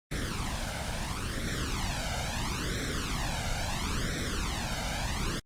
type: noise with flanger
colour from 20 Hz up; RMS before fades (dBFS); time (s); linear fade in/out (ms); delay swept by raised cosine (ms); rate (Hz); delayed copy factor
pink; -32; 0.11-5.4; 10; 0.52 to 1.37; 0.74; +0.8
effects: low-pass 8000 Hz 12 dB/octave + Opus 24 kbps